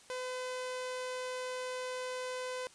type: tone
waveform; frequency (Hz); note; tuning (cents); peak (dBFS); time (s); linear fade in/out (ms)
sawtooth; 507; B4; +45; -33; 0.1-2.67; 0
effects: white hiss -59 dBFS RMS until 2.74 s + resampled to 22050 Hz

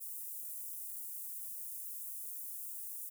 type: high-pass noise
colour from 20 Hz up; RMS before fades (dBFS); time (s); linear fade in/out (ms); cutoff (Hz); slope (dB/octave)
white; -44; 0-3.1; 20; 9300; 24
effects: none

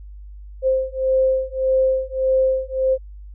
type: beating tone pair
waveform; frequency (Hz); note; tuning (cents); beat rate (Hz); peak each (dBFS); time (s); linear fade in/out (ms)
sine; 523.3 / 525; C5 / C5; 0 / +6; 1.7; -19; 0.62-2.98; 50
effects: added 50 Hz sine -35 dBFS peak until 3.34 s

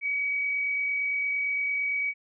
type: tone with amplitude modulation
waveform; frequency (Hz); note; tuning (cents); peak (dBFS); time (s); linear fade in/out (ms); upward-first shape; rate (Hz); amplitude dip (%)
sine; 2268; C#7; +39; -24; 0.01-2.14; 50; sine; 48.8; 25
effects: none

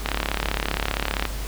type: click train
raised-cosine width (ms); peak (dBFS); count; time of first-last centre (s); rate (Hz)
0.3; -6; 43; 0.06-1.253; 35.2
effects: added 50 Hz sine -28 dBFS peak until 1.47 s + pink hiss -36 dBFS RMS until 1.47 s

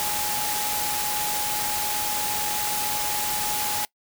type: tone in noise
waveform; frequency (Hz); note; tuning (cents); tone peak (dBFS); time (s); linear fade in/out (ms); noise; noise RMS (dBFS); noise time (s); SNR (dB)
sine; 839; G#5; +17; -30; 0-3.85; 0; white; -27; 0-3.85; -6
effects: noise-tail reverb RT60 0.1 s tail -23 dB re dry

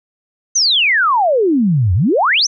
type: exponential two-way sweep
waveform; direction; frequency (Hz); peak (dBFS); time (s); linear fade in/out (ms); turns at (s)
sine; down then up; 6380 to 84 to 6380; -10; 0.55-2.47; 10; 1.94
effects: none

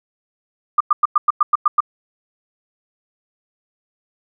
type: tone bursts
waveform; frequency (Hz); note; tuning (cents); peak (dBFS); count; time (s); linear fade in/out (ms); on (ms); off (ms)
sine; 1200; D6; +37; -9; 9; 0.78-1.805; 5; 25; 100
effects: none

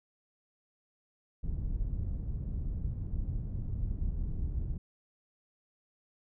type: low-pass noise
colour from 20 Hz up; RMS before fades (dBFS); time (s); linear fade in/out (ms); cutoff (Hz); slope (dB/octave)
pink; -34; 1.43-4.78; 10; 110; 12
effects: none

